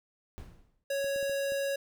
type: noise with exponential decay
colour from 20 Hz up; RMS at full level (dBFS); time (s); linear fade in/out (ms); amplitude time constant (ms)
brown; -40; 0.38-0.84; 0; 100
type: tone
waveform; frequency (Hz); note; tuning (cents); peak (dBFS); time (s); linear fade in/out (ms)
square; 554.4; C#5; 0; -30; 0.9-1.76; 5
type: clicks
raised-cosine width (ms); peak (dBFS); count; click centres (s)
2; -35; 5; 1.044 / 1.161 / 1.228 / 1.296 / 1.521
effects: none